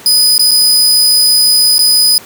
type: tone with dropouts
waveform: sawtooth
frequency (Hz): 4983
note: D#8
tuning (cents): +2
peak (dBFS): -3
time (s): 0.06-2.18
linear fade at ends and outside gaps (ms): 1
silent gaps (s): 0.38-0.394 / 0.51-0.515 / 1.782-1.791
effects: pink hiss -34 dBFS RMS until 2.25 s + high-pass 150 Hz 12 dB/octave